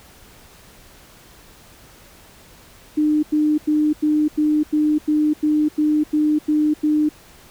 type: tone bursts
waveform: sine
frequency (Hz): 302.9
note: D#4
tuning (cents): -46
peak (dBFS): -14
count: 12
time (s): 2.97-7.091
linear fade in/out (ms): 10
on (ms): 260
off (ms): 91
effects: pink hiss -47 dBFS RMS until 7.5 s